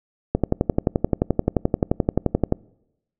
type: click train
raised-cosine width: 2 ms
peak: -4 dBFS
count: 26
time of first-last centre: 0.35-2.524 s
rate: 11.5 Hz
effects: noise-tail reverb RT60 0.9 s tail -25 dB re dry